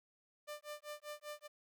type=tone with tremolo; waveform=sawtooth; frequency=595 Hz; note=D5; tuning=22 cents sharp; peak=-39 dBFS; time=0.47-1.48 s; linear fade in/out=20 ms; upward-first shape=sine; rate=5.1 Hz; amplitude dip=100%; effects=13-bit